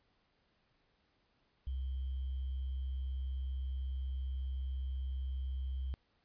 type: tone with sample-and-hold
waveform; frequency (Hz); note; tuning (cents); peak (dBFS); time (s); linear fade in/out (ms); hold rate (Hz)
sine; 65.41; C2; 0; -35; 1.67-5.94; 0; 3150
effects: pink hiss -75 dBFS RMS until 6.24 s + resampled to 11025 Hz